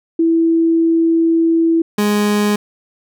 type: tone pair in turn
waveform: sine / 30% pulse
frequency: 329.6 / 207.6 Hz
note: E4 / G#3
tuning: 0 / 0 cents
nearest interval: minor sixth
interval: 800 cents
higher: first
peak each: -10 dBFS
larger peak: neither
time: 0.19-1.82 / 1.98-2.56 s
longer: first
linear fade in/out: 5 ms
effects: none